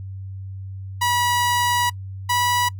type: tone pair in turn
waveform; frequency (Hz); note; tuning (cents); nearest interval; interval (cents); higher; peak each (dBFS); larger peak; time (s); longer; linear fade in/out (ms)
sawtooth; 970 / 976.2; B5 / B5; -31 / -20; unison; 11; second; -14; neither; 1.01-1.9 / 2.29-2.69; first; 10
effects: noise-tail reverb RT60 0.1 s tail -25 dB re dry + added 96 Hz sine -30 dBFS peak until 2.79 s